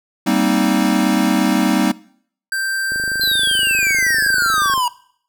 square chord, C minor seventh, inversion second, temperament equal, 196 / 233.1 / 261.6 / 311.1 Hz, G3 / Bb3 / C4 / Eb4, 0 / 0 / 0 / 0 cents, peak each -20 dBFS, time 0.26-1.92 s, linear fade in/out 10 ms
square tone, 1568 Hz, G6, in tune, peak -19 dBFS, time 2.52-4.74 s, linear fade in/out 2 ms
click train, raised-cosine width 2 ms, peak -20 dBFS, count 48, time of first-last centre 2.92-4.778 s, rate 25.3 Hz
square exponential sweep, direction down, 4186 to 950 Hz, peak -16 dBFS, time 3.21-4.88 s, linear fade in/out 2 ms
effects noise-tail reverb RT60 0.6 s tail -21 dB re dry

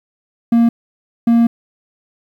triangle tone bursts at uneven times, 233.1 Hz, A#3, in tune, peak -6 dBFS, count 2, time 0.52-0.69 / 1.27-1.47 s, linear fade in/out 5 ms, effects 8-bit

